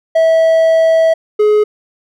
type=tone pair in turn; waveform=triangle; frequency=650 / 422.1 Hz; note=E5 / G#4; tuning=-24 / +28 cents; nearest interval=perfect fifth; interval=748 cents; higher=first; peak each=-5 dBFS; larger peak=neither; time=0.15-1.14 / 1.39-1.64 s; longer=first; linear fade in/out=10 ms; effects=none